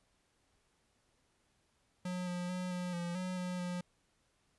square tone with pitch steps, 180.9 / 177.9 / 181.9 / 179.4 / 173.1 / 183.5 / 180.7 / 178.3 Hz, F#3 / F3 / F#3 / F3 / F3 / F#3 / F#3 / F3, -39 / +32 / -29 / +47 / -15 / -14 / -41 / +36 cents, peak -37 dBFS, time 2.05-3.81 s, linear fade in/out 5 ms, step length 220 ms, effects pink hiss -75 dBFS RMS until 4.58 s + resampled to 24000 Hz

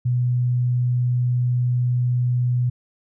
sine tone, 123.47 Hz, B2, in tune, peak -17 dBFS, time 0.05-2.7 s, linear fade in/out 10 ms, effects none

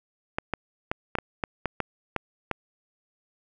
clicks, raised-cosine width 0.5 ms, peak -11 dBFS, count 10, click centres 0.385 / 0.537 / 0.915 / 1.153 / 1.186 / 1.438 / 1.657 / 1.803 / 2.163 / 2.513 s, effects none

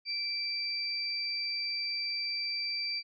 sine tone pair together, 2337 / 4674 Hz, D7 / D8, -9 / -9 cents, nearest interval octave, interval 1200 cents, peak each -37 / -32 dBFS, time 0.05-3.03 s, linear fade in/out 50 ms, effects MP3 64 kbps

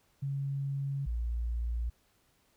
sine tone pair in turn, 138.59 / 58.27 Hz, C#3 / A#1, 0 / 0 cents, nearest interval octave + minor third, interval 1500 cents, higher first, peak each -31 / -30 dBFS, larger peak second, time 0.22-1.06 / 1.06-1.9 s, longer neither, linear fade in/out 10 ms, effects pink hiss -70 dBFS RMS until 2.56 s

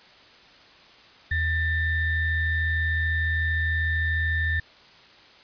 triangle ring-modulated tone, 932.3 Hz, A#5, in tune, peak -17 dBFS, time 1.31-4.6 s, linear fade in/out 5 ms, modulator 851 Hz, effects white hiss -51 dBFS RMS until 5.43 s + resampled to 11025 Hz

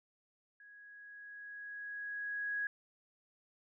sine tone with level ramp, 1661.2 Hz, G#6, in tune, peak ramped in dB -55 to -33 dBFS, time 0.6-2.67 s, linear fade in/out 2 ms, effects none

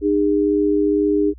sine tone pair together, 304.5 / 406.5 Hz, D#4 / G#4, -37 / -37 cents, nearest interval perfect fourth, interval 500 cents, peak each -17 dBFS, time 0.01-1.34 s, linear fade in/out 50 ms, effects added 60 Hz sine -38 dBFS peak until 1.38 s

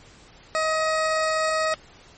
20% pulse tone, 632 Hz, D#5, 27 cents sharp, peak -16 dBFS, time 0.55-1.74 s, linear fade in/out 0 ms, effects pink hiss -50 dBFS RMS until 2.17 s + MP3 32 kbps

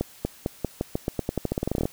accelerating click train, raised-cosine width 2 ms, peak -11 dBFS, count 21, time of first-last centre 0.01-1.855 s, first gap 240 ms, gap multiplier 0.88, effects white hiss -50 dBFS RMS until 1.92 s

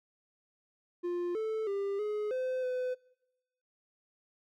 triangle tone with pitch steps, 351.1 / 438.9 / 398 / 421.1 / 513 / 505 Hz, F4 / A4 / G4 / G#4 / C5 / B4, +9 / -4 / +26 / +24 / -34 / +39 cents, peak -29 dBFS, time 1.03-2.95 s, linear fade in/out 20 ms, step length 320 ms, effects noise-tail reverb RT60 0.9 s tail -24 dB re dry

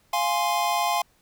square chord, F minor, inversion none, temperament equal, 698.5 / 830.6 / 1046.5 Hz, F5 / Ab5 / C6, 0 / 0 / 0 cents, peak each -27 dBFS, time 0.13-1.02 s, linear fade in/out 5 ms, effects pink hiss -63 dBFS RMS until 1.21 s

